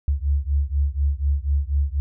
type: beating tone pair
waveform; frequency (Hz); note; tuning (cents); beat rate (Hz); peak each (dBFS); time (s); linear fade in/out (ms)
sine; 69.1 / 73.2; C#2 / D2; -5 / -5; 4.1; -21 / -22; 0.08-2; 0
effects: none